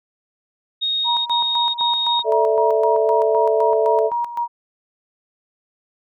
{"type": "tone bursts", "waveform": "sine", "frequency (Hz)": 3729, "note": "A#7", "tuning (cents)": 0, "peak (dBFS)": -18, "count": 3, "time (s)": [0.81, 2.228], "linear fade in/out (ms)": 20, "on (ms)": 450, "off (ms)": 34}
{"type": "tone with tremolo", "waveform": "sine", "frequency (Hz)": 949, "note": "A#5", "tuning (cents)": 31, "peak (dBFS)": -18, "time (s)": [1.04, 4.48], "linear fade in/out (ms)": 50, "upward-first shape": "square", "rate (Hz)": 3.9, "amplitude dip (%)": 70}
{"type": "chord", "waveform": "sine", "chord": "A suspended fourth", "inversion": "none", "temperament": "equal", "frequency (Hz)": [440, 587.3, 659.3], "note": ["A4", "D5", "E5"], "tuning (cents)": [0, 0, 0], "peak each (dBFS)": [-17, -22, -19], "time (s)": [2.24, 4.11], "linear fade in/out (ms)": 50}
{"effects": []}